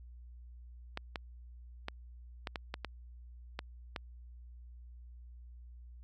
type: clicks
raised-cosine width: 0.3 ms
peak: -21 dBFS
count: 9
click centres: 0.974 / 1.158 / 1.884 / 2.472 / 2.558 / 2.741 / 2.847 / 3.591 / 3.962 s
effects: added 60 Hz sine -49 dBFS peak until 6.03 s